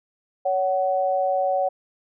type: tone pair together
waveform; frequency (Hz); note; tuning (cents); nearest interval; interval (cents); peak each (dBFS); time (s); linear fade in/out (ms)
sine; 561 / 748.8; C#5 / F#5; +21 / +20; perfect fourth; 499; -22; 0.45-1.69; 10
effects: none